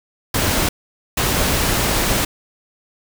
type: noise bursts at uneven times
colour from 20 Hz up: pink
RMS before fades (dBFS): -18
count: 2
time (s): 0.34-0.69 / 1.17-2.25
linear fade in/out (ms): 5
effects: none